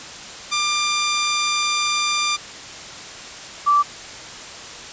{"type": "tone pair in turn", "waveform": ["10% pulse", "sine"], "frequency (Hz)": [1192, 1164.8], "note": ["D6", "D6"], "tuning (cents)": [25, -15], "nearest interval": "unison", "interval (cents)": 40, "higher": "first", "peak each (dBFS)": [-10, -12], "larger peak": "first", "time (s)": [[0.51, 2.37], [3.66, 3.83]], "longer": "first", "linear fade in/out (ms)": 20, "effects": ["white hiss -35 dBFS RMS until 4.92 s", "resampled to 16000 Hz"]}